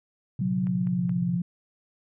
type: tone with tremolo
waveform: sine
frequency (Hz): 130.1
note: C3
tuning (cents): -9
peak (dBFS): -24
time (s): 0.39-1.38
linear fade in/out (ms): 2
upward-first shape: triangle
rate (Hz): 17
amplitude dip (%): 100
type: tone with pitch glide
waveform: sine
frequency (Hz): 185.3 to 174.9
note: F#3 to F3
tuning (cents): +3 to +3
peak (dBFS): -24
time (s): 0.41-1.42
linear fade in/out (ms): 5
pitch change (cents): -100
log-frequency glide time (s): 0.51-1.26
type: clicks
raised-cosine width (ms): 0.5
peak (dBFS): -32 / -34 / -32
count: 3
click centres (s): 0.67 / 0.871 / 1.094
effects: none